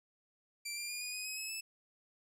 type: tone with pitch steps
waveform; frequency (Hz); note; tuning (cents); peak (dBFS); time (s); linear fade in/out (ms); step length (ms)
15% pulse; 2349 / 2386 / 2423 / 2462 / 2500 / 2540 / 2579 / 2620; D7 / D7 / D#7 / D#7 / D#7 / D#7 / E7 / E7; 0 / +27 / -47 / -19 / +8 / +35 / -39 / -11; -32; 0.65-1.61; 10; 120
effects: none